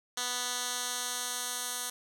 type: tone with band-pass filter sweep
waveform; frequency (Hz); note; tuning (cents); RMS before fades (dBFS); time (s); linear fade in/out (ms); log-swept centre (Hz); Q
10% pulse; 246.9; B3; 0; -35; 0.17-1.9; 5; 5800 to 9400; 0.89
effects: 9-bit